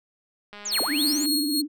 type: click train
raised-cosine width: 0.3 ms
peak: -26 dBFS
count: 151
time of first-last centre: 0.53-1.258 s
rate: 206 Hz
type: linear two-way sweep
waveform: sine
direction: down then up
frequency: 7459 to 220 to 7459 Hz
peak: -27 dBFS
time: 0.65-1.25 s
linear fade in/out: 10 ms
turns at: 0.81 s
type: tone with tremolo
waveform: sawtooth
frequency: 4298 Hz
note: C8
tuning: 46 cents sharp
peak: -19 dBFS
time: 0.71-1.62 s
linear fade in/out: 20 ms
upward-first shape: sine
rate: 3.6 Hz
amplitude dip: 60%
type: tone with vibrato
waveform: sine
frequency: 293.7 Hz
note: D4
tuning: in tune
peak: -24 dBFS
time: 0.87-1.68 s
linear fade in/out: 50 ms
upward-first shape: triangle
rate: 18 Hz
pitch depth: 110 cents each way
effects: none